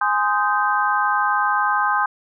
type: chord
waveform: sine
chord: Ab major seventh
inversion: none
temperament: just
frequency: 830.6 / 1038.3 / 1245.9 / 1557.4 Hz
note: Ab5 / C6 / Eb6 / G6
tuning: 0 / -14 / +2 / -12 cents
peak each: -22 dBFS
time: 0.01-2.06 s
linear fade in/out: 5 ms
effects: none